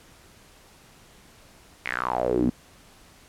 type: tone with band-pass filter sweep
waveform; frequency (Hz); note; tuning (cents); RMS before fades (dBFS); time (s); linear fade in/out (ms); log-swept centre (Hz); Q
sawtooth; 61.74; B1; 0; -25; 1.85-2.5; 10; 2300 to 230; 6
effects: pink hiss -53 dBFS RMS until 3.28 s + low-pass 12000 Hz 12 dB/octave

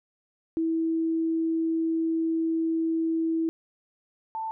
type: tone pair in turn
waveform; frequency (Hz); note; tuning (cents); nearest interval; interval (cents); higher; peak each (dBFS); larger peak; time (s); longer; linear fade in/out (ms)
sine; 325.9 / 887.8; E4 / A5; -20 / +15; octave + perfect fourth; 1735; second; -23 / -29; first; 0.57-3.49 / 4.35-4.51; first; 0
effects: none

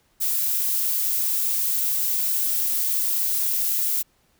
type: noise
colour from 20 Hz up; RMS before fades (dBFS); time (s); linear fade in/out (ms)
violet; -23; 0.2-4.03; 20
effects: pink hiss -64 dBFS RMS until 4.39 s

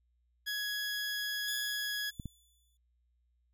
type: tone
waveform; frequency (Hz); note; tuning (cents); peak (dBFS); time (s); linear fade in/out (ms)
20% pulse; 1672; G#6; +11; -29; 0.46-2.11; 20
type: tone with exponential decay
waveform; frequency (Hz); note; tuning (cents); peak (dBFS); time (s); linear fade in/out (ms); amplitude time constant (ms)
15% pulse; 3469; A7; -25; -30; 1.48-2.77; 1; 280
type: clicks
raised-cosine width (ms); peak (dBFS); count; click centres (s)
5; -27; 2; 2.198 / 2.257
effects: added 60 Hz sine -70 dBFS peak until 3.53 s

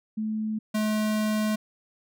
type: tone pair in turn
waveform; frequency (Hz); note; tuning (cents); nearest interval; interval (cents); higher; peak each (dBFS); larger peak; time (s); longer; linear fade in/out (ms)
sine / square; 216.8 / 214.4; A3 / A3; -25 / -45; unison; 20; first; -26 / -24; second; 0.17-0.59 / 0.74-1.56; second; 10
effects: none

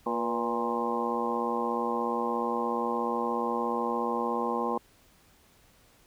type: harmonic tone with a mistuned harmonic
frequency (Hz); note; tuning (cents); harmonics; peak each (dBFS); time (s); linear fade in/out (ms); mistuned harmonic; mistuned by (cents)
116.9; A#2; +5; 2 / 3 / 4 / 5 / 6 / 7 / 8 / 9; -34 / -36 / -33 / -39 / -42 / -34 / -37 / -33; 0.06-4.78; 5; 4; +51
effects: pink hiss -61 dBFS RMS until 6.06 s

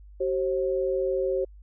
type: tone pair together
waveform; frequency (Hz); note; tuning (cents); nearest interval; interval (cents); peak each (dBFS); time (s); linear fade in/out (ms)
sine; 381.5 / 535; G4 / C5; -47 / +38; tritone; 585; -26; 0.2-1.45; 10
effects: added 50 Hz sine -45 dBFS peak until 1.62 s

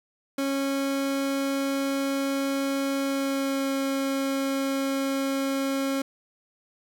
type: tone with pitch glide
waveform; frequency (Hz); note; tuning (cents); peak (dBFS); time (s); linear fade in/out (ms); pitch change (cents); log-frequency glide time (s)
30% pulse; 274.6 to 272.2; C#4 to C#4; -16 to -31; -22; 0.38-6.02; 5; -15; 3.03-3.71
effects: none

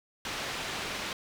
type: low-pass noise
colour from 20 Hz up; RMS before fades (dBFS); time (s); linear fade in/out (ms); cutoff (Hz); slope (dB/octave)
white; -36; 0.25-1.13; 2; 3600; 12
effects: none

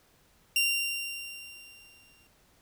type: tone with exponential decay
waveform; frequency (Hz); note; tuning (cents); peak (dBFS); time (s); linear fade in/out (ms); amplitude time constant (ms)
sawtooth; 2772; F7; -14; -19; 0.56-2.27; 2; 370
effects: pink hiss -64 dBFS RMS until 2.61 s

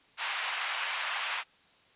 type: band-pass noise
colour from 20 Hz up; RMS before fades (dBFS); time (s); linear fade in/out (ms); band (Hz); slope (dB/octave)
white; -34; 0.17-1.44; 50; 790 to 3200; 24
effects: white hiss -62 dBFS RMS until 1.95 s + resampled to 8000 Hz

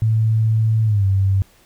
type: tone with pitch glide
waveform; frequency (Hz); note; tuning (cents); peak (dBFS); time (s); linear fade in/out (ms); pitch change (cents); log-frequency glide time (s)
sine; 110.7 to 96.93; A2 to G2; +11 to -19; -13; 0.02-1.42; 0; -230; 0.85-1.05
effects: pink hiss -53 dBFS RMS until 1.65 s

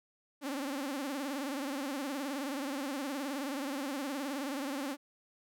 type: tone with vibrato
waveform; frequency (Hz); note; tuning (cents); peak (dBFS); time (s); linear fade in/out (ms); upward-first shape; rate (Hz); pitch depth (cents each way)
sawtooth; 277.2; C#4; 0; -31; 0.41-4.97; 50; sine; 19; 120
effects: none

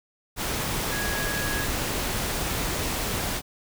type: tone in noise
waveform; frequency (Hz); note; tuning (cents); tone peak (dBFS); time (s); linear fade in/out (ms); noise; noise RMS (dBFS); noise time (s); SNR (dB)
sine; 1661.2; G#6; 0; -31; 0.89-1.68; 50; pink; -28; 0.36-3.42; -6
effects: none

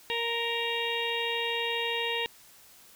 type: harmonic tone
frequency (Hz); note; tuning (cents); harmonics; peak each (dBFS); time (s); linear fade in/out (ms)
466.2; A#4; 0; 1 / 2 / 4 / 5 / 6 / 7 / 8; -34 / -36 / -36 / -38 / -33 / -40 / -37; 0.1-2.26; 0
effects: white hiss -55 dBFS RMS until 2.95 s

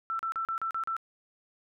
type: tone bursts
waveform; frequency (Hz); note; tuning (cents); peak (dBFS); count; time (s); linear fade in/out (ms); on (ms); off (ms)
sine; 1335; E6; +22; -29; 7; 0.1-0.966; 0; 92; 37
effects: none

